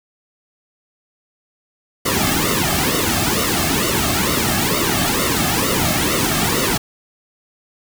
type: noise with flanger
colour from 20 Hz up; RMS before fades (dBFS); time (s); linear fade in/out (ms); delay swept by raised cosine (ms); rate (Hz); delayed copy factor
pink; -18; 2.05-6.78; 10; 1.2 to 2.1; 2.2; -0.9
effects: none